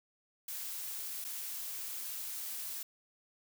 blue noise with dropouts, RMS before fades -41 dBFS, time 0.48-2.83 s, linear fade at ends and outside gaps 5 ms, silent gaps 1.243-1.247 s, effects none

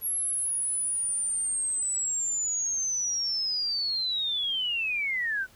sine linear sweep, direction down, 11360 to 1480 Hz, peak -26 dBFS, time 0.01-5.47 s, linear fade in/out 50 ms, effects pink hiss -57 dBFS RMS until 5.55 s

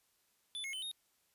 square tone with pitch steps, 3487 / 2166 / 3047 / 3717 Hz, A7 / C#7 / G7 / A#7, -16 / -41 / -50 / -6 cents, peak -40 dBFS, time 0.55-0.914 s, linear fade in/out 0 ms, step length 91 ms, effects white hiss -75 dBFS RMS until 1.34 s + resampled to 32000 Hz

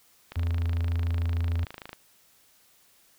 click train, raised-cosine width 0.3 ms, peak -23 dBFS, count 44, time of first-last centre 0.32-1.93 s, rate 26.7 Hz
triangle tone, 84.3 Hz, E2, 39 cents sharp, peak -22 dBFS, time 0.36-1.65 s, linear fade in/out 10 ms
effects white hiss -61 dBFS RMS until 3.18 s

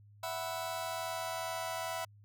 sawtooth chord, E suspended second, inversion none, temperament just, 659.3 / 741.7 / 988.9 Hz, E5 / F#5 / B5, 0 / +4 / +2 cents, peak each -35 / -38 / -37 dBFS, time 0.23-2.05 s, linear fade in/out 5 ms, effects added 103 Hz sine -56 dBFS peak until 2.24 s

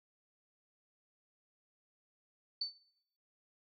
sine tone with exponential decay, 4518 Hz, C#8, 32 cents sharp, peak -31 dBFS, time 2.61-2.81 s, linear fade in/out 5 ms, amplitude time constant 42 ms, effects noise-tail reverb RT60 0.7 s tail -21 dB re dry

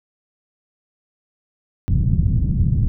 white low-pass noise, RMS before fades -17 dBFS, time 1.88-2.88 s, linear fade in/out 0 ms, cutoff 150 Hz, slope 24 dB/octave, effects none

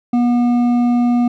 sine tone with hard clipping, 241.7 Hz, B3, 37 cents flat, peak -13 dBFS, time 0.13-1.28 s, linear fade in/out 5 ms, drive 7 dB, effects none

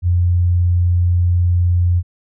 sine tone, 88.1 Hz, F2, 16 cents sharp, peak -11 dBFS, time 0.02-2.03 s, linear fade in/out 50 ms, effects none

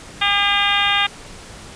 harmonic tone, 403.8 Hz, G#4, 49 cents flat, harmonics 2 / 3 / 4 / 5 / 6 / 7 / 8 / 9, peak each -23 / -23 / -23 / -23 / -23 / -23 / -23 / -23 dBFS, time 0.21-1.07 s, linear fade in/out 10 ms, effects pink hiss -38 dBFS RMS until 1.75 s + resampled to 22050 Hz

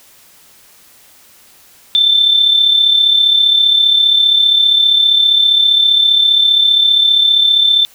sine tone with amplitude modulation, 3548 Hz, A7, 14 cents sharp, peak -5 dBFS, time 1.95-7.85 s, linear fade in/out 0 ms, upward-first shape sine, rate 35.1 Hz, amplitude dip 50%, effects white hiss -45 dBFS RMS until 7.94 s

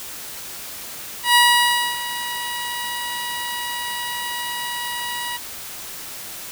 15% pulse tone with ADSR envelope, 964 Hz, B5, 42 cents flat, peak -4 dBFS, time 1.23-5.38 s, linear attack 120 ms, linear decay 610 ms, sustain -15 dB, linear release 22 ms, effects white hiss -34 dBFS RMS until 6.51 s

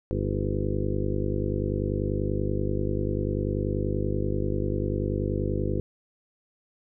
harmonic tone with a mistuned harmonic, 50.3 Hz, G1, 45 cents sharp, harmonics 1 / 2 / 3 / 4 / 5 / 6 / 7 / 8 / 9 / 10, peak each -31 / -30 / -34 / -35 / -36 / -37 / -33 / -34 / -41 / -36 dBFS, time 0.11-5.8 s, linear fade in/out 0 ms, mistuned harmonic 6, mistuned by +59 cents, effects none

